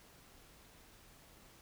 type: silence
effects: pink hiss -61 dBFS RMS until 1.61 s